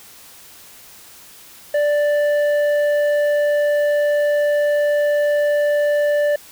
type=tone with low-pass filter; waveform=square; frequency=587.3 Hz; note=D5; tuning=in tune; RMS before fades=-17 dBFS; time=1.74-6.36 s; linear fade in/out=5 ms; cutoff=1400 Hz; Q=1.2; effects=white hiss -43 dBFS RMS until 6.51 s